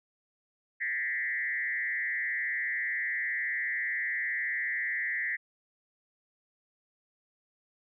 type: tone with frequency modulation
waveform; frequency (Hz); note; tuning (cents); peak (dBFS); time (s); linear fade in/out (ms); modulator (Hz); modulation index
sine; 1913; A#6; +44; -29; 0.8-5.37; 20; 139; 1.3
effects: none